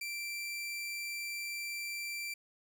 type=tone; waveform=sawtooth; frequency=2349 Hz; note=D7; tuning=in tune; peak=-34 dBFS; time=0.01-2.34 s; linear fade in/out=5 ms; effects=none